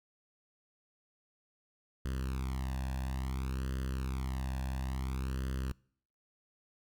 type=tone with flanger; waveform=sawtooth; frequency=65.41 Hz; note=C2; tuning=in tune; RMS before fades=-36 dBFS; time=2.05-5.72 s; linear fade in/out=0 ms; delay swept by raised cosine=0.64 to 1.16 ms; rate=0.58 Hz; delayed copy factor=+1; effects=noise-tail reverb RT60 0.6 s tail -25 dB re dry